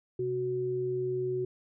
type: tone pair together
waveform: sine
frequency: 129.91 / 370 Hz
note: C3 / F#4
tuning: -12 / 0 cents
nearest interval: octave + tritone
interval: 1812 cents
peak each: -37 / -29 dBFS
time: 0.19-1.45 s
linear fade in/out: 5 ms
effects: none